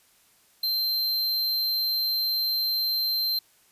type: tone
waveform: square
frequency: 4131 Hz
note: C8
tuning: 23 cents flat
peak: -24 dBFS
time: 0.63-3.39 s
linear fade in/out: 5 ms
effects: white hiss -61 dBFS RMS until 3.71 s + resampled to 32000 Hz